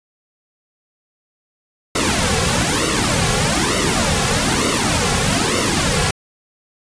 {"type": "noise with flanger", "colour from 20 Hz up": "pink", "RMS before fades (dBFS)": -17, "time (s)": [1.95, 6.11], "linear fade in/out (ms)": 5, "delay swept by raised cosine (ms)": [1.2, 3.3], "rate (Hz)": 1.1, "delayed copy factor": -0.8, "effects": ["resampled to 22050 Hz"]}